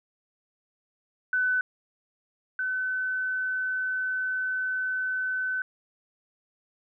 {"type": "tone pair in turn", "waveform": "sine", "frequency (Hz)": [1505, 1514.6], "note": ["F#6", "F#6"], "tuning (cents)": [29, 40], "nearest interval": "unison", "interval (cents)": 11, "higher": "second", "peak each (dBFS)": [-22, -26], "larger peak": "first", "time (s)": [[1.33, 1.61], [2.59, 5.62]], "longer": "second", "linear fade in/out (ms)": 2, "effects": []}